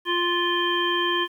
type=harmonic tone; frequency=349.2 Hz; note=F4; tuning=in tune; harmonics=1 / 3 / 5 / 7 / 9; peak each=-26 / -26 / -27 / -38 / -26 dBFS; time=0.05-1.28 s; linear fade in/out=50 ms; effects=9-bit